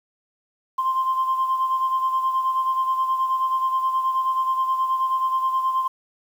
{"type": "beating tone pair", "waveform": "sine", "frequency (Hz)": [1046.5, 1055.9], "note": ["C6", "C6"], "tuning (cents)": [0, 15], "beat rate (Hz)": 9.4, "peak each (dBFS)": [-19, -27], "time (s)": [0.78, 5.88], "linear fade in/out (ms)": 10, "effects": ["tanh soft clip ceiling -14 dBFS", "8-bit"]}